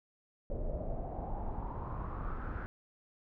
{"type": "noise with low-pass filter sweep", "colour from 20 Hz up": "brown", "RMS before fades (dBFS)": -38, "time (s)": [0.5, 2.66], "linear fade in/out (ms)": 0, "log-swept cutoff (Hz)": [540, 1500], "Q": 5.3, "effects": []}